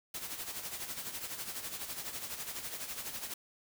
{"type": "noise with tremolo", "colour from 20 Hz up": "white", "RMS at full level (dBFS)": -39, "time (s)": [0.14, 3.34], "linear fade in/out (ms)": 5, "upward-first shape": "sine", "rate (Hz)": 12, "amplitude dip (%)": 60, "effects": []}